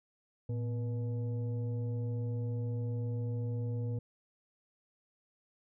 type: tone with frequency modulation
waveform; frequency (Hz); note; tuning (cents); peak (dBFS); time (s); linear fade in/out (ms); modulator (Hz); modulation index
sine; 114.1; A#2; -37; -32; 0.49-3.99; 5; 367; 0.49
effects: none